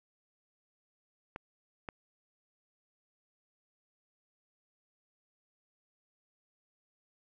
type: clicks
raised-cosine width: 0.5 ms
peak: -25 / -24 dBFS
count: 2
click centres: 1.361 / 1.888 s
effects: none